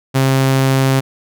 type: tone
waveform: sawtooth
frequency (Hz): 133.7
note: C3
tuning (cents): +38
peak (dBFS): -7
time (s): 0.14-1.01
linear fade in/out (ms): 20
effects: none